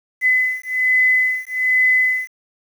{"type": "beating tone pair", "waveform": "sine", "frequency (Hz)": [2018, 2019.2], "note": ["B6", "B6"], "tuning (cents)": [37, 38], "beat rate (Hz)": 1.2, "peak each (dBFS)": -17, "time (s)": [0.21, 2.29], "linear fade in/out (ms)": 50, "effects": ["7-bit"]}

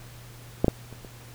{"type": "clicks", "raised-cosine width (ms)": 2, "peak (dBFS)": [-6, -6, -30, -28], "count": 4, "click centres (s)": [0.645, 0.682, 0.927, 1.048], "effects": ["added 119 Hz sine -45 dBFS peak until 1.34 s", "pink hiss -49 dBFS RMS until 1.34 s"]}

